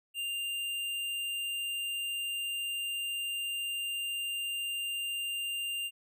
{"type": "tone with hard clipping", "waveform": "sine", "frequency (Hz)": 2794, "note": "F7", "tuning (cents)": 0, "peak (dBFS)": -34, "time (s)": [0.14, 5.91], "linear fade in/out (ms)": 50, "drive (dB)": 13, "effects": []}